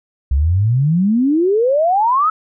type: exponential sweep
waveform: sine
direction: up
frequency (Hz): 64 to 1318.5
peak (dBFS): -11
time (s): 0.31-2.3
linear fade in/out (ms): 5
effects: none